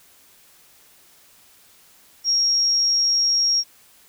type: tone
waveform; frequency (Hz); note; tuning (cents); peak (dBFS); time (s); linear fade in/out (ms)
sine; 5588; F8; 0; -16; 2.24-3.64; 50
effects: white hiss -53 dBFS RMS until 4.08 s